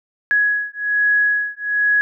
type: beating tone pair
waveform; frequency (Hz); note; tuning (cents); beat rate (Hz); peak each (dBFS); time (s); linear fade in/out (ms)
sine; 1673 / 1674.2; G#6 / G#6; +12 / +13; 1.2; -18; 0.31-2.01; 0
effects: none